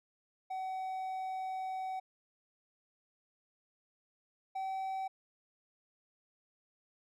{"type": "tone pair in turn", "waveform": "triangle", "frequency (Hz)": [755, 766], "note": ["F#5", "G5"], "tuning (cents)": [35, -40], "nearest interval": "unison", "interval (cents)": 25, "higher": "second", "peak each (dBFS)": [-34, -33], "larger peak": "second", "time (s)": [[0.5, 2], [4.55, 5.08]], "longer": "first", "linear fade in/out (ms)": 10, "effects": []}